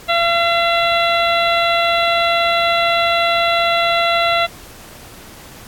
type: harmonic tone with a mistuned harmonic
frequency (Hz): 681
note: F5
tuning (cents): -44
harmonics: 1 / 2 / 3 / 4 / 5 / 6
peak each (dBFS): -16 / -19 / -21 / -22 / -23 / -24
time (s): 0.08-4.47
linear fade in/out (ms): 20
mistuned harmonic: 6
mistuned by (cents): -49
effects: pink hiss -39 dBFS RMS until 5.67 s + AAC 64 kbps